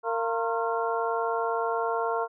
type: harmonic tone with a mistuned harmonic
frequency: 229.5 Hz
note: A#3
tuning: 27 cents flat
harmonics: 2 / 3 / 4 / 5 / 6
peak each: -29 / -31 / -32 / -33 / -34 dBFS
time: 0.03-2.28 s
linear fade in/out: 50 ms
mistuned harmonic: 5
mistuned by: -110 cents
effects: none